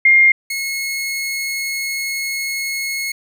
sine / sawtooth tone pair in turn, 2121 / 2174 Hz, C7 / C#7, +23 / -34 cents, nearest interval unison, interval 43 cents, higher second, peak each -7 / -17 dBFS, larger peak first, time 0.05-0.32 / 0.5-3.12 s, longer second, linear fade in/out 5 ms, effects none

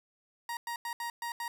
30% pulse tone bursts at uneven times, 942 Hz, A#5, 18 cents sharp, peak -32 dBFS, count 6, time 0.49-0.57 / 0.67-0.76 / 0.85-0.93 / 1-1.1 / 1.22-1.32 / 1.4-1.48 s, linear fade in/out 2 ms, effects none

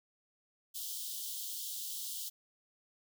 white high-pass noise, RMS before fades -41 dBFS, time 0.74-2.3 s, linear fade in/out 20 ms, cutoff 3000 Hz, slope 96 dB/octave, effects none

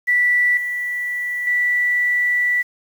sine tone with level steps, 1963 Hz, B6, 11 cents flat, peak -13 / -21 / -15 dBFS, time 0.07-2.63 s, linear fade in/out 20 ms, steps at 0.57 / 1.47 s, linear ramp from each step 2 ms, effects 7-bit

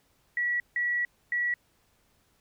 sine tone bursts at uneven times, 1935 Hz, B6, 36 cents flat, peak -25 dBFS, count 3, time 0.37-0.6 / 0.76-1.05 / 1.32-1.54 s, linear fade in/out 2 ms, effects pink hiss -68 dBFS RMS until 2.4 s

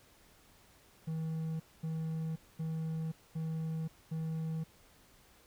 triangle tone bursts, 160.3 Hz, E3, 48 cents flat, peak -32 dBFS, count 5, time 1.07-4.64 s, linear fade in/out 10 ms, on 530 ms, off 230 ms, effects pink hiss -63 dBFS RMS until 5.46 s

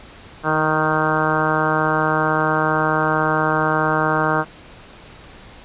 harmonic tone with a mistuned harmonic, 155.56 Hz, D#3, in tune, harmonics 1 / 2 / 3 / 4 / 5 / 6 / 7 / 8 / 9 / 10, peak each -25 / -25 / -25 / -25 / -25 / -25 / -25 / -25 / -25 / -25 dBFS, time 0.43-4.45 s, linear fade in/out 50 ms, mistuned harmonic 2, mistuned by +20 cents, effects pink hiss -42 dBFS RMS until 5.64 s + resampled to 8000 Hz

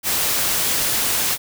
white noise, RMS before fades -20 dBFS, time 0.03-1.38 s, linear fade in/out 50 ms, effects none

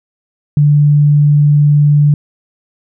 sine tone, 146.83 Hz, D3, in tune, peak -5 dBFS, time 0.57-2.14 s, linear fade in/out 2 ms, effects none

